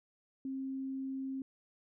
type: tone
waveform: sine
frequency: 266.9 Hz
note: C4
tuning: 35 cents sharp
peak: -36 dBFS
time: 0.45-1.42 s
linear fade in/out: 2 ms
effects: none